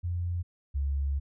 sine tone pair in turn, 87.5 / 69.77 Hz, F2 / C#2, +4 / +12 cents, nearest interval major third, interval 392 cents, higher first, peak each -28 / -26 dBFS, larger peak second, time 0.03-0.43 / 0.74-1.2 s, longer second, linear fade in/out 20 ms, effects none

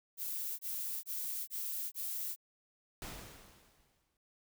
violet noise bursts, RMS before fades -39 dBFS, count 5, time 0.17-2.362 s, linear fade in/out 50 ms, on 420 ms, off 23 ms
pink noise with exponential decay, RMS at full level -43 dBFS, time 3.02-4.17 s, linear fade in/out 1 ms, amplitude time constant 250 ms
effects none

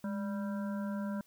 harmonic tone with a mistuned harmonic, 196 Hz, G3, in tune, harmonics 1 / 3 / 5 / 7 / 8, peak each -34 / -44 / -48 / -51 / -52 dBFS, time 0.04-1.21 s, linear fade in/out 2 ms, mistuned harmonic 1, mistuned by +83 cents, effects white hiss -67 dBFS RMS until 1.26 s

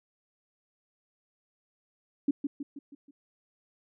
sine tone with echo, 283.1 Hz, C#4, 37 cents sharp, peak -21 dBFS, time 2.28-2.31 s, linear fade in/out 5 ms, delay 160 ms, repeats 5, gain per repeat -6 dB, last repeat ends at 3.11 s, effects none

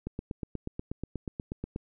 click train, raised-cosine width 3 ms, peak -21 dBFS, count 15, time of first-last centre 0.07-1.761 s, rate 8.28 Hz, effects none

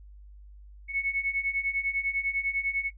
sine beating tone pair, 2200 / 2210 Hz, C#7 / C#7, -14 / -6 cents, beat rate 10 Hz, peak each -31 / -28 dBFS, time 0.88-2.91 s, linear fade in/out 50 ms, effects noise-tail reverb RT60 0.1 s tail -19 dB re dry + added 50 Hz sine -46 dBFS peak until 2.97 s

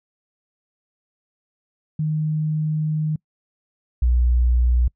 sine tone pair in turn, 154.5 / 60.78 Hz, D#3 / B1, -12 / -27 cents, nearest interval octave + major third, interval 1615 cents, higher first, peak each -19 / -14 dBFS, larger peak second, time 1.99-3.16 / 4.02-4.88 s, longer first, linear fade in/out 5 ms, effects noise-tail reverb RT60 0.1 s tail -26 dB re dry

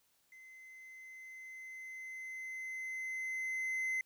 triangle tone with level ramp, 2055 Hz, C7, 32 cents flat, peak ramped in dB -52 to -31 dBFS, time 0.32-4.01 s, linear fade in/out 2 ms, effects white hiss -74 dBFS RMS until 4.05 s

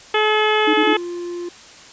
harmonic tone, 428.4 Hz, A4, 46 cents flat, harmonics 1 / 2 / 3 / 4 / 5 / 6 / 7 / 8, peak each -18 / -21 / -23 / -24 / -25 / -26 / -26 / -27 dBFS, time 0.14-0.97 s, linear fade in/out 5 ms
sine tone bursts, 309.7 Hz, D#4, 8 cents flat, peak -16 dBFS, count 3, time 0.67-0.936 s, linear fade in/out 10 ms, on 68 ms, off 31 ms
triangle tone, 349.2 Hz, F4, in tune, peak -23 dBFS, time 0.82-1.49 s, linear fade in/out 5 ms
effects white hiss -42 dBFS RMS until 1.92 s + resampled to 16000 Hz

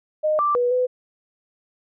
sine tone with pitch steps, 615 / 1175 / 488.4 / 502 Hz, D#5 / D6 / B4 / B4, -20 / +1 / -19 / +28 cents, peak -17 dBFS, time 0.23-0.87 s, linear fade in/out 20 ms, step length 160 ms, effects none

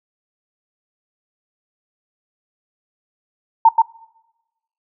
sine tone with echo, 907 Hz, A#5, 48 cents flat, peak -5 dBFS, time 3.65-3.69 s, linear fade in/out 5 ms, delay 130 ms, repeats 1, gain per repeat -3 dB, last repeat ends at 3.82 s, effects noise-tail reverb RT60 1.0 s tail -22 dB re dry

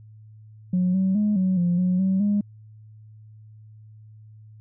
sine tone with pitch steps, 181.6 / 189.8 / 209.6 / 186.7 / 175 / 182.2 / 190.3 / 205.1 Hz, F#3 / F#3 / G#3 / F#3 / F3 / F#3 / F#3 / G#3, -32 / +44 / +16 / +16 / +4 / -26 / +49 / -21 cents, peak -17 dBFS, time 0.73-2.41 s, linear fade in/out 5 ms, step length 210 ms, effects tanh soft clip ceiling -15 dBFS + added 108 Hz sine -44 dBFS peak until 4.6 s

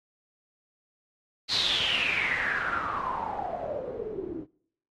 white noise with low-pass filter sweep, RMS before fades -30 dBFS, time 1.48-4.47 s, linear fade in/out 50 ms, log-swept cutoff 4300 to 300 Hz, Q 9.8, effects noise-tail reverb RT60 0.7 s tail -25 dB re dry + AAC 32 kbps

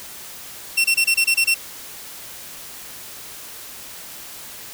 sawtooth tone bursts, 2713 Hz, E7, 49 cents sharp, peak -11 dBFS, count 8, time 0.77-1.545 s, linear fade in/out 10 ms, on 75 ms, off 25 ms, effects white hiss -37 dBFS RMS until 4.73 s

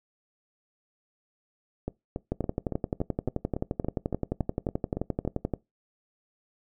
two click trains, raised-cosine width 2 ms, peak -14 / -17 dBFS, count 38 / 13, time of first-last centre 2.32-5.537 / 1.88-5.251 s, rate 11.5 / 3.56 Hz, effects noise-tail reverb RT60 0.2 s tail -22 dB re dry

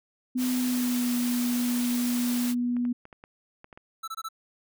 sine tone with pitch glide, 251.8 to 243.4 Hz, B3 to B3, +34 to -25 cents, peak -24 dBFS, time 0.35-2.93 s, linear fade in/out 10 ms, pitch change -59 cents, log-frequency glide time 0.5-1.13 s
white high-pass noise, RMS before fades -35 dBFS, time 0.37-2.55 s, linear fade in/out 50 ms, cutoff 250 Hz, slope 48 dB/octave
clicks, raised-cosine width 0.5 ms, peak -31 dBFS, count 8, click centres 2.767 / 2.852 / 3.054 / 3.128 / 3.239 / 3.644 / 3.728 / 3.775 s
square tone bursts, 1318.5 Hz, E6, in tune, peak -33 dBFS, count 4, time 4.03-4.288 s, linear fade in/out 10 ms, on 48 ms, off 22 ms
effects none

